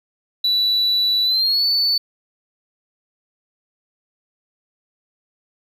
triangle tone with pitch glide, 3951 to 4486 Hz, B7 to C#8, 0 to +20 cents, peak -13 dBFS, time 0.44-1.98 s, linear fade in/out 5 ms, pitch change +220 cents, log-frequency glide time 1.24-1.65 s, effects tanh soft clip ceiling -10 dBFS + 9-bit

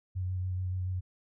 sine tone with vibrato, 92 Hz, F#2, 9 cents flat, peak -30 dBFS, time 0.15-1.01 s, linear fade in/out 20 ms, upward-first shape square, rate 7 Hz, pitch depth 15 cents each way, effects none

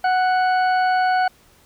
harmonic tone, 740 Hz, F#5, in tune, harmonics 1 / 2 / 3 / 4 / 6, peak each -16 / -23 / -35 / -39 / -36 dBFS, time 0.04-1.28 s, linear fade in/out 5 ms, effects pink hiss -54 dBFS RMS until 1.65 s

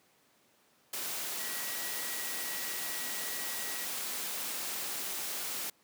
sine tone in noise, 1921 Hz, B6, 48 cents flat, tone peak -45 dBFS, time 1.39-3.85 s, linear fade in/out 5 ms, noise white, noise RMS -37 dBFS, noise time 0.93-5.7 s, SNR -11 dB, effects pink hiss -67 dBFS RMS until 5.83 s + high-pass 200 Hz 12 dB/octave

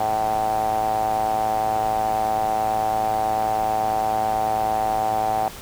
sawtooth tone with band-pass filter, 109.1 Hz, A2, 14 cents flat, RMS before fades -22 dBFS, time 0-5.48 s, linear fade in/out 0 ms, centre 760 Hz, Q 9.9, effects pink hiss -38 dBFS RMS until 5.61 s

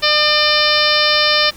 harmonic tone with a mistuned harmonic, 600 Hz, D5, 37 cents sharp, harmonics 1 / 2 / 3 / 4 / 5 / 6 / 7 / 8 / 9, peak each -20 / -20 / -20 / -20 / -20 / -20 / -20 / -20 / -20 dBFS, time 0.02-1.51 s, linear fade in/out 20 ms, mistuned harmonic 2, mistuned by +15 cents, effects pink hiss -40 dBFS RMS until 1.56 s

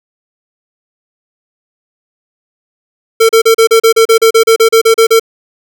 square tone bursts, 451.4 Hz, A4, 44 cents sharp, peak -4 dBFS, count 16, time 3.2-5.197 s, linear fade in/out 10 ms, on 92 ms, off 35 ms, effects none

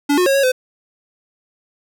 square tone with pitch steps, 287.6 / 361.7 / 545 / 552 / 511 Hz, D4 / F#4 / C#5 / C#5 / C5, -36 / -39 / -29 / -7 / -41 cents, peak -13 dBFS, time 0.09-0.52 s, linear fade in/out 10 ms, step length 86 ms, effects none

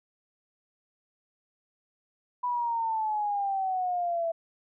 sine exponential sweep, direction down, 991 to 659.3 Hz, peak -26 dBFS, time 2.43-4.32 s, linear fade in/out 10 ms, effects none

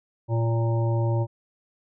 harmonic tone with a mistuned harmonic, 115.4 Hz, A#2, 17 cents flat, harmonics 1 / 3 / 5 / 7 / 8, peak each -21 / -31 / -32 / -39 / -36 dBFS, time 0.28-1.27 s, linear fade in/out 50 ms, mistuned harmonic 5, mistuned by -17 cents, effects none

